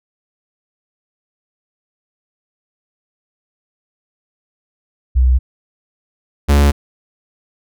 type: tone pair in turn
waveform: sine / 45% pulse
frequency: 63.2 / 71.63 Hz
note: B1 / D2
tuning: +41 / -43 cents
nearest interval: major second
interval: 216 cents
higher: second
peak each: -8 dBFS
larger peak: neither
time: 5.15-5.39 / 6.48-6.72 s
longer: neither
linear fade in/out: 20 ms
effects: none